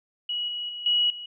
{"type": "tone with level steps", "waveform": "sine", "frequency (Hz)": 2916, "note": "F#7", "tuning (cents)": -26, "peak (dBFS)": [-26, -29, -33, -19, -35], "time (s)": [0.29, 1.26], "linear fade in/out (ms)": 5, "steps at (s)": [0.48, 0.69, 0.86, 1.1], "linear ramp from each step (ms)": 2, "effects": []}